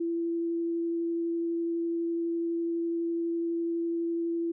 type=tone with vibrato; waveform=sine; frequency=336.3 Hz; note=E4; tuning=35 cents sharp; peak=-27 dBFS; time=0-4.52 s; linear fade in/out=10 ms; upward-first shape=triangle; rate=12 Hz; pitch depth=8 cents each way; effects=none